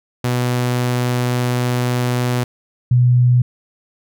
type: tone pair in turn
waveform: sawtooth / sine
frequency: 123.47 / 123.47 Hz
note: B2 / B2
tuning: 0 / 0 cents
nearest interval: unison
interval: 0 cents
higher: neither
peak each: -12 / -9 dBFS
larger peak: second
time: 0.24-2.44 / 2.91-3.42 s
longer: first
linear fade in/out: 5 ms
effects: none